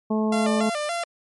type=harmonic tone; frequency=216.7 Hz; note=A3; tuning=26 cents flat; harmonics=1 / 2 / 3 / 4 / 5; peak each=-21 / -27 / -31 / -33 / -35 dBFS; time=0.1-0.7 s; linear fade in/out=10 ms
type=tone with vibrato; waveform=sawtooth; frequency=640 Hz; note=D#5; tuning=49 cents sharp; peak=-21 dBFS; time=0.32-1.04 s; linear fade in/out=5 ms; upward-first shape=square; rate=3.5 Hz; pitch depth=120 cents each way
effects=MP3 48 kbps